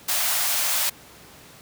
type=high-pass noise; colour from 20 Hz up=white; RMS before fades=-23 dBFS; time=0.08-0.9 s; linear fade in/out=10 ms; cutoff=560 Hz; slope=96 dB/octave; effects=pink hiss -47 dBFS RMS until 1.61 s + high-pass 80 Hz 12 dB/octave